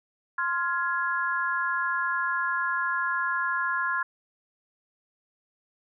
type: chord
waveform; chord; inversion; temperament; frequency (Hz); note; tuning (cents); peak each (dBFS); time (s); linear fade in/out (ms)
sine; F minor; second; just; 1047.7 / 1396.9 / 1676.3; C6 / F6 / Ab6; +2 / 0 / +16; -29; 0.38-4.03; 5
effects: none